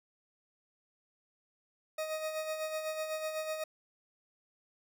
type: tone with tremolo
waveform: 40% pulse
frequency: 626 Hz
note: D#5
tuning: 10 cents sharp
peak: -32 dBFS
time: 1.98-3.64 s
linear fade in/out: 5 ms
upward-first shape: sine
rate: 8 Hz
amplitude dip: 50%
effects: none